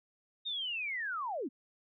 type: linear sweep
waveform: sine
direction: down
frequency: 3729 to 211.6 Hz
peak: -34 dBFS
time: 0.45-1.49 s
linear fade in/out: 20 ms
effects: none